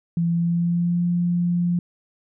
sine tone with pitch glide, 169.1 to 174.46 Hz, E3 to F3, +44 to -2 cents, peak -18 dBFS, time 0.17-1.79 s, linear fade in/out 2 ms, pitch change +54 cents, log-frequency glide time 0.29-1.04 s, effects none

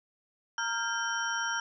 sine tone cluster, 926 / 1393 / 1598 / 3088 / 5640 Hz, A#5 / F6 / G6 / G7 / F8, -12 / -5 / +33 / -27 / +16 cents, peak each -36 / -33 / -35 / -39 / -38 dBFS, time 0.58-1.6 s, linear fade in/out 2 ms, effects none

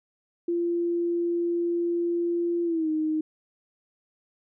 sine tone with pitch glide, 343.7 to 311.6 Hz, F4 to D#4, -28 to +3 cents, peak -23 dBFS, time 0.48-3.21 s, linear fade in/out 5 ms, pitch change -169 cents, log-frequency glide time 2.64-2.89 s, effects none

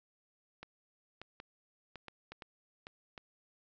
clicks, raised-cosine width 0.3 ms, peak -30 dBFS, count 9, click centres 0.63 / 1.216 / 1.401 / 1.957 / 2.083 / 2.32 / 2.422 / 2.869 / 3.178 s, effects resampled to 16000 Hz

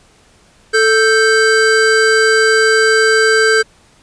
square tone pair together, 440 / 1568 Hz, A4 / G6, 0 / 0 cents, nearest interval octave + minor seventh, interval 2200 cents, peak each -12 dBFS, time 0.73-3.63 s, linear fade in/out 20 ms, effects pink hiss -49 dBFS RMS until 4.02 s + resampled to 22050 Hz

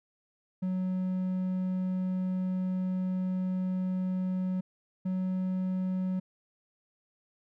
triangle tone pair in turn, 185.1 / 185.75 Hz, F#3 / F#3, +1 / +7 cents, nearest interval unison, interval 6 cents, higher second, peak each -26 dBFS, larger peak neither, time 0.62-4.61 / 5.05-6.2 s, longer first, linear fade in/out 10 ms, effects none

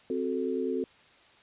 sine chord, F# diminished, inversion second, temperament equal, 261.6 / 370 / 440 Hz, C4 / F#4 / A4, 0 / 0 / 0 cents, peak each -32 dBFS, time 0.1-0.84 s, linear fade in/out 2 ms, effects white hiss -58 dBFS RMS until 1.42 s + resampled to 8000 Hz

